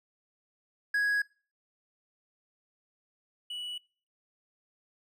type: tone pair in turn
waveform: triangle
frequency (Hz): 1661.2 / 2945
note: G#6 / F#7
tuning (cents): 0 / -9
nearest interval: minor seventh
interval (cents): 991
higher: second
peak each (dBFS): -23 / -34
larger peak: first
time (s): 0.94-1.22 / 3.5-3.78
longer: neither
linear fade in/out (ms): 5
effects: noise-tail reverb RT60 0.4 s tail -24 dB re dry